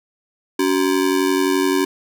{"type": "ring-modulated tone", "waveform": "square", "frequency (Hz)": 329.6, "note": "E4", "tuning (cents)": 0, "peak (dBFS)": -13, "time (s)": [0.59, 1.85], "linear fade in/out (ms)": 5, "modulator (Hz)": 45.8, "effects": []}